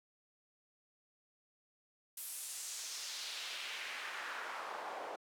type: noise with band-pass filter sweep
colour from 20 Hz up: pink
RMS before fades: -44 dBFS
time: 2.17-5.16 s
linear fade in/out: 5 ms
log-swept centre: 12000 to 650 Hz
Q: 1.5
effects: high-pass 400 Hz 12 dB/octave